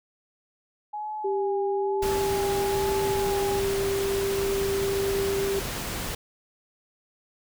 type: tone with vibrato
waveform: sine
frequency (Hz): 836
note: G#5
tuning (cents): +11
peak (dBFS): -30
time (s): 0.93-3.6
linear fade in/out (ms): 10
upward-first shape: sine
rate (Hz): 1.1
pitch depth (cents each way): 39
type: tone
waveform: sine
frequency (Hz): 393.5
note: G4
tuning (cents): +7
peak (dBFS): -24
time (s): 1.24-5.6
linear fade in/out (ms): 10
type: noise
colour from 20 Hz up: pink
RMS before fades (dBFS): -32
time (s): 2.02-6.15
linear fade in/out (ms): 5
effects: none